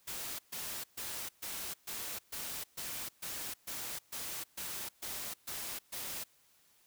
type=noise bursts; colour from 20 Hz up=white; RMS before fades=-41 dBFS; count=14; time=0.07-6.24 s; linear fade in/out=10 ms; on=320 ms; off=130 ms; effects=white hiss -68 dBFS RMS until 6.86 s